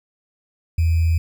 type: tone with sample-and-hold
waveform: sine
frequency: 82.41 Hz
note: E2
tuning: in tune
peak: -14 dBFS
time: 0.78-1.18 s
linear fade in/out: 5 ms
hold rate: 2450 Hz
effects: none